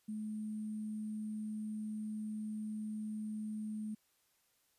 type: tone with sample-and-hold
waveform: sine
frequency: 214.5 Hz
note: A3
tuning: 44 cents flat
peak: -38 dBFS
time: 0.08-3.95 s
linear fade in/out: 10 ms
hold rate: 8820 Hz
effects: white hiss -75 dBFS RMS until 4.78 s + resampled to 32000 Hz